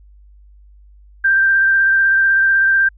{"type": "tone with vibrato", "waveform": "sine", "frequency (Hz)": 1576, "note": "G6", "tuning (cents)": 9, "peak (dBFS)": -10, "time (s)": [1.24, 2.89], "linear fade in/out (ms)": 10, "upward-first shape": "square", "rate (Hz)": 16, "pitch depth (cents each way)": 12, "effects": ["added 50 Hz sine -42 dBFS peak until 2.97 s"]}